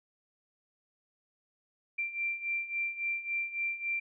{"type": "beating tone pair", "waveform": "sine", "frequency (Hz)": [2358, 2361.6], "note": ["D7", "D7"], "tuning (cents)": [6, 9], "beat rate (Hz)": 3.6, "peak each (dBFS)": [-37, -33], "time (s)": [1.98, 4], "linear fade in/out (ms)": 10, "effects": []}